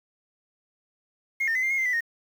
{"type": "tone with pitch steps", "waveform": "sine", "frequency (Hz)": [2143, 1820, 2031, 2099, 2155, 2084, 1986, 1856], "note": ["C7", "A#6", "B6", "C7", "C#7", "C7", "B6", "A#6"], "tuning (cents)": [41, -42, 48, 5, -49, -7, 9, -8], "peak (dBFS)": -21, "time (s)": [1.4, 2.008], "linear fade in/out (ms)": 10, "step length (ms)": 76, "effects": ["tanh soft clip ceiling -19 dBFS", "8-bit"]}